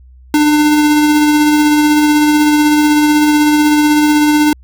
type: tone with tremolo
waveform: square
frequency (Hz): 299.6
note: D4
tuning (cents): +35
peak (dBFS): -7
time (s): 0.34-4.53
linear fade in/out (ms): 2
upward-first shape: sine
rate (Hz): 16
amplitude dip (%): 25
effects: added 63 Hz sine -37 dBFS peak until 4.63 s